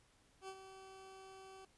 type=tone with ADSR envelope; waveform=20% pulse; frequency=382.8 Hz; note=G4; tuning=41 cents flat; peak=-40 dBFS; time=0.41-1.65 s; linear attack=73 ms; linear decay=59 ms; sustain=-9 dB; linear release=4 ms; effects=pink hiss -71 dBFS RMS until 1.77 s + resampled to 24000 Hz